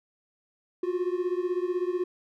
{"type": "beating tone pair", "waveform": "triangle", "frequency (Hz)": [353.6, 369.6], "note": ["F4", "F#4"], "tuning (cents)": [22, -2], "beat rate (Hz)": 16, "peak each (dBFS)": [-26, -28], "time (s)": [0.83, 2.04], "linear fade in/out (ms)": 5, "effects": []}